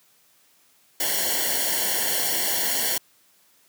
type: noise with comb filter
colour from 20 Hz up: white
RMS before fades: -24 dBFS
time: 1-2.98 s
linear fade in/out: 5 ms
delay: 0.8 ms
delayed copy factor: -1
effects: white hiss -60 dBFS RMS until 3.68 s + high-pass 100 Hz 12 dB/octave